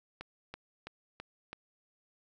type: click train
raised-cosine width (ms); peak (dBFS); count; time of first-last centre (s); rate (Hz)
0.3; -26; 5; 0.21-1.53; 3.03
effects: none